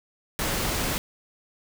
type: noise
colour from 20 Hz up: pink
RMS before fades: -27 dBFS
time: 0.39-0.98 s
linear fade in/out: 0 ms
effects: none